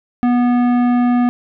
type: tone with tanh clipping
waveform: sine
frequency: 244.2 Hz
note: B3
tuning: 19 cents flat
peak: -13 dBFS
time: 0.23-1.29 s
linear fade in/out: 0 ms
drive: 14 dB
effects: none